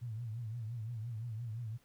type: tone with vibrato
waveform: sine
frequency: 114.3 Hz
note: A#2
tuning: 34 cents flat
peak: -38 dBFS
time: 0.01-1.78 s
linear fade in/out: 20 ms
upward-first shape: triangle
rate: 5.8 Hz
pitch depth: 140 cents each way
effects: pink hiss -70 dBFS RMS until 1.84 s

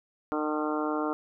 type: harmonic tone with a mistuned harmonic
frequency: 152.3 Hz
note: D#3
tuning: 37 cents flat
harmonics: 2 / 3 / 4 / 5 / 6 / 7 / 8 / 9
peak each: -30 / -34 / -36 / -37 / -39 / -38 / -38 / -38 dBFS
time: 0.32-1.13 s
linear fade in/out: 0 ms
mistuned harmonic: 6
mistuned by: -29 cents
effects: none

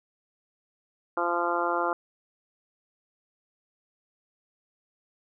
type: harmonic tone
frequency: 172.8 Hz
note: F3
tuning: 18 cents flat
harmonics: 2 / 3 / 4 / 5 / 6 / 7 / 8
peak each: -32 / -32 / -32 / -32 / -32 / -32 / -32 dBFS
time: 1.17-1.93 s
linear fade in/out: 2 ms
effects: none

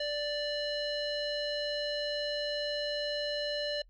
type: tone with low-pass filter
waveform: square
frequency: 587.3 Hz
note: D5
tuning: in tune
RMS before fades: -34 dBFS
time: 0-3.82 s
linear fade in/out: 5 ms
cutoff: 3800 Hz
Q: 7.7
effects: noise-tail reverb RT60 0.1 s tail -26 dB re dry + added 40 Hz sine -56 dBFS peak until 3.89 s

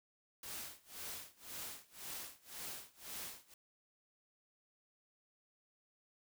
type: noise with tremolo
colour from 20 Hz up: white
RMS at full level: -45 dBFS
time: 0.43-3.54 s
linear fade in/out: 2 ms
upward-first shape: sine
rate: 1.9 Hz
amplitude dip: 95%
effects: none

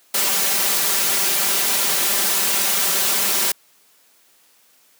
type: noise with comb filter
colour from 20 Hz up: white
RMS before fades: -19 dBFS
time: 0.14-3.52 s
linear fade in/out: 5 ms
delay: 5.1 ms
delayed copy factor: +0.65
effects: white hiss -56 dBFS RMS until 4.99 s + high-pass 200 Hz 12 dB/octave

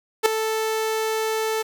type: tone with ADSR envelope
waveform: sawtooth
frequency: 440 Hz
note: A4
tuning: in tune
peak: -7 dBFS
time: 0.23-1.63 s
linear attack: 29 ms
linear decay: 4 ms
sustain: -11 dB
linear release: 17 ms
effects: 7-bit

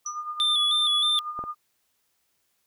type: tone with tremolo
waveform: sine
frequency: 1216 Hz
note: D#6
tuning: 40 cents flat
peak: -28 dBFS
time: 0.05-1.55 s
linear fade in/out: 50 ms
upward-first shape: sine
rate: 9.1 Hz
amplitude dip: 60%
type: tone with exponential decay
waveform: sine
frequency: 5920 Hz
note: F#8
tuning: in tune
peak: -27 dBFS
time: 0.06-0.23 s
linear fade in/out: 2 ms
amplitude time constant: 36 ms
type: tone with vibrato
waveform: triangle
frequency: 3483 Hz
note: A7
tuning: 18 cents flat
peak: -19 dBFS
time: 0.4-1.19 s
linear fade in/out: 0 ms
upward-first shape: square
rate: 3.2 Hz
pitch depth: 42 cents each way
type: clicks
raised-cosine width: 1 ms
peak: -24 / -24 dBFS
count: 2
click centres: 1.391 / 1.439 s
effects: white hiss -72 dBFS RMS until 2.66 s

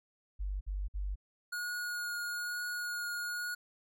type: tone bursts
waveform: sine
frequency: 48.64 Hz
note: G1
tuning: 13 cents flat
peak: -33 dBFS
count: 3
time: 0.39-1.158 s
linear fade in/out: 20 ms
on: 220 ms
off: 54 ms
type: tone with vibrato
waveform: square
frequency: 1441 Hz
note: F#6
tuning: 46 cents flat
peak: -36 dBFS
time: 1.52-3.55 s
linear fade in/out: 10 ms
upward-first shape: triangle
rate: 1.1 Hz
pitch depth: 12 cents each way
effects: none

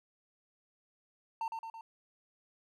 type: tone with echo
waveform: triangle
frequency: 904 Hz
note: A5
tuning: 47 cents sharp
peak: -31 dBFS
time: 1.41-1.48 s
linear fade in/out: 2 ms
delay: 110 ms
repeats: 3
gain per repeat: -4 dB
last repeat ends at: 1.81 s
effects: none

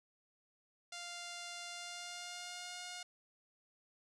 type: tone with pitch glide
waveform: 5% pulse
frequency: 698.5 to 715.2 Hz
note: F5 to F5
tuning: 0 to +41 cents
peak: -32 dBFS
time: 0.92-3.03 s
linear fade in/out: 5 ms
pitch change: +41 cents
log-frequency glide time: 1.7-2.84 s
effects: low-pass 8000 Hz 12 dB/octave

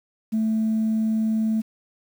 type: tone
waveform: sine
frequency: 220 Hz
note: A3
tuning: in tune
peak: -18 dBFS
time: 0.32-1.62 s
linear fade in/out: 20 ms
effects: tanh soft clip ceiling -16 dBFS + 8-bit

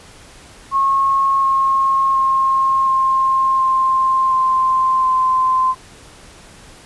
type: tone with pitch steps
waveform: sine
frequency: 1088 / 1079.2 / 1070.5 / 1061.9 / 1053.4 / 1044.9 / 1036.5 Hz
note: C#6 / C#6 / C6 / C6 / C6 / C6 / C6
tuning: -33 / -47 / +39 / +25 / +11 / -3 / -17 cents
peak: -12 dBFS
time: 0.71-5.75 s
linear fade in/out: 50 ms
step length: 720 ms
effects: pink hiss -42 dBFS RMS until 6.85 s + resampled to 24000 Hz

